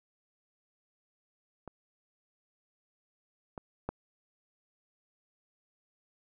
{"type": "clicks", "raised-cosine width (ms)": 1, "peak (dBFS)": [-29, -26, -19], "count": 3, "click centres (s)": [1.677, 3.578, 3.89], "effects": []}